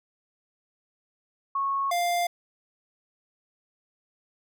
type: tone pair in turn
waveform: sine / square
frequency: 1100 / 698.6 Hz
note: C#6 / F5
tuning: -14 / 0 cents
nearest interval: minor sixth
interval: 786 cents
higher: first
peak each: -24 dBFS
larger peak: neither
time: 1.55-1.91 / 1.91-2.27 s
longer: neither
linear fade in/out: 5 ms
effects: none